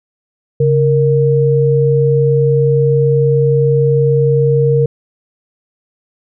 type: tone pair together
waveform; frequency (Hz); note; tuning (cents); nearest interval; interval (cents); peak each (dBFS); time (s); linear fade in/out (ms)
sine; 138.59 / 465.3; C#3 / A#4; 0 / -3; octave + major sixth; 2097; -11; 0.6-4.86; 5
effects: none